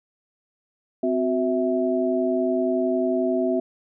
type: tone cluster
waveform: sine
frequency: 257.8 / 368.7 / 654 Hz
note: C4 / F#4 / E5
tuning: -26 / -6 / -14 cents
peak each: -24 dBFS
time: 1.03-3.6 s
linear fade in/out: 5 ms
effects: none